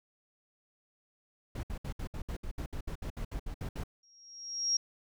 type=noise bursts; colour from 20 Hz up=brown; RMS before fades=-37 dBFS; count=16; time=1.55-3.837 s; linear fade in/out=5 ms; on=82 ms; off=65 ms
type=tone with exponential growth; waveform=sine; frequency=5600 Hz; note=F8; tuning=4 cents sharp; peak=-24 dBFS; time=4.03-4.77 s; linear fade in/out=5 ms; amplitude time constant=160 ms
effects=none